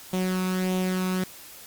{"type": "tone with flanger", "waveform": "sawtooth", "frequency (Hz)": 185, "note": "F#3", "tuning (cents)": 0, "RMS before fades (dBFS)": -26, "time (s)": [0.13, 1.24], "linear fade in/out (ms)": 5, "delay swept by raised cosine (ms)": [0.3, 0.81], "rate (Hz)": 1.6, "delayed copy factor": 0.5, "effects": ["white hiss -45 dBFS RMS until 1.66 s", "Opus 48 kbps"]}